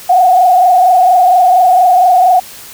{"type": "tone with frequency modulation", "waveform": "sine", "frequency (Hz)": 730, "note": "F#5", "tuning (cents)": -24, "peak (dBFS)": -4, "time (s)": [0.09, 2.4], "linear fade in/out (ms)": 10, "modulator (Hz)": 24.3, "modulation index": 1.2, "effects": ["white hiss -32 dBFS RMS until 2.73 s"]}